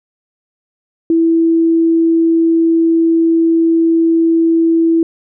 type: tone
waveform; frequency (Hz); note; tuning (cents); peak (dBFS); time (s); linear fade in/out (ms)
sine; 329.6; E4; 0; -8; 1.1-5.03; 2
effects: none